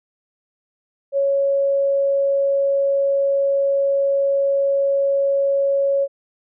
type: tone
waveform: sine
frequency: 554.4 Hz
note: C#5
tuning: in tune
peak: -15 dBFS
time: 1.12-6.08 s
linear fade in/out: 50 ms
effects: none